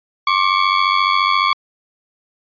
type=ring-modulated tone; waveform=sawtooth; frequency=1121 Hz; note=C#6; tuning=19 cents sharp; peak=-6 dBFS; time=0.27-1.53 s; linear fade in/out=0 ms; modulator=47.2 Hz; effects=resampled to 11025 Hz